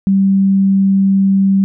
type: tone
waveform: sine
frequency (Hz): 194.5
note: G3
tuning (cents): -13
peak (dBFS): -8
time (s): 0.07-1.64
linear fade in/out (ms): 0
effects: none